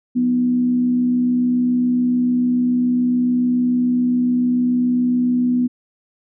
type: tone with frequency modulation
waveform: sine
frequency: 246.9 Hz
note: B3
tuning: in tune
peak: -14 dBFS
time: 0.15-5.68 s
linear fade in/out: 20 ms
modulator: 67 Hz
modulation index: 0.27
effects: none